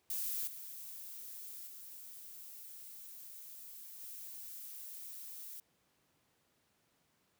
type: noise with level steps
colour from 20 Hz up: violet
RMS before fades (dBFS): -38 / -48 / -51 / -48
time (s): 0.1-5.6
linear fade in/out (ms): 2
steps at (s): 0.47 / 1.67 / 4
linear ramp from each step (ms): 5
effects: pink hiss -75 dBFS RMS until 7.39 s + high-pass 100 Hz 12 dB/octave